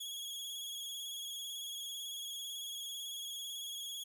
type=tone with vibrato; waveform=sawtooth; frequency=3322 Hz; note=G#7; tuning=in tune; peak=-38 dBFS; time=0-4.04 s; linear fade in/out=10 ms; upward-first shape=square; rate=18 Hz; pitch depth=30 cents each way; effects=none